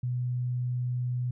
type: tone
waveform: sine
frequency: 124 Hz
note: B2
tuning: 7 cents sharp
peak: -27 dBFS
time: 0.03-1.31 s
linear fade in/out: 5 ms
effects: none